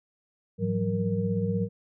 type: tone cluster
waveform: sine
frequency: 105.6 / 170.1 / 186.4 / 467.4 Hz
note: G#2 / F3 / F#3 / A#4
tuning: +29 / -45 / +13 / +5 cents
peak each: -30 / -32 / -28 / -31 dBFS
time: 0.58-1.69 s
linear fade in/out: 50 ms
effects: none